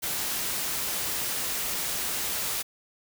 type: noise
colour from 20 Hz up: white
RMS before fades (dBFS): -30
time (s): 0.02-2.63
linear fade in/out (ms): 20
effects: none